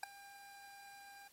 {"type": "tone with ADSR envelope", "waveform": "25% pulse", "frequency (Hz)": 799, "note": "G5", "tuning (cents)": 33, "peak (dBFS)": -31, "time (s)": [0.03, 1.28], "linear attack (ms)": 4, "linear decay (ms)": 8, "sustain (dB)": -20, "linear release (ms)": 7, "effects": ["white hiss -67 dBFS RMS until 1.32 s", "AAC 48 kbps"]}